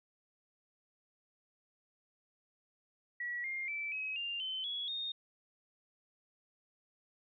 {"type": "tone with pitch steps", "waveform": "sine", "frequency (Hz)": [1931, 2118, 2323, 2548, 2795, 3065, 3362, 3688], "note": ["B6", "C7", "D7", "D#7", "F7", "G7", "G#7", "A#7"], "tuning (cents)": [-39, 21, -20, 41, 1, -40, 20, -19], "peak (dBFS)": -36, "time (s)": [3.2, 5.12], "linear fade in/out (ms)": 5, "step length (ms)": 240, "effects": []}